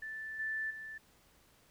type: tone with level steps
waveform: sine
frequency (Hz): 1760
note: A6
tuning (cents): 0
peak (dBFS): -40 / -34 / -43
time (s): 0.02-0.98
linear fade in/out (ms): 5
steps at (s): 0.39 / 0.7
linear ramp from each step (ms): 10
effects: pink hiss -66 dBFS RMS until 1.7 s